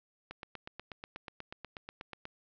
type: click train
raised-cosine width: 0.3 ms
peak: -26 dBFS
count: 17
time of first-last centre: 0.31-2.254 s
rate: 8.23 Hz
effects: low-pass 5000 Hz 12 dB/octave